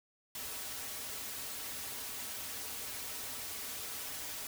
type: noise with comb filter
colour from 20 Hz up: white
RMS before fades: -42 dBFS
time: 0.35-4.47 s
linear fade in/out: 2 ms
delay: 5.7 ms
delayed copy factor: -0.7
effects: none